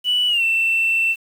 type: tone with pitch glide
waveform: sine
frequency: 2960 to 2683 Hz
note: F#7 to E7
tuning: 0 to +30 cents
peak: -14 dBFS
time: 0.04-1.16 s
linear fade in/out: 50 ms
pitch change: -170 cents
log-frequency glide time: 0.28-0.43 s
effects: tanh soft clip ceiling -12 dBFS + 7-bit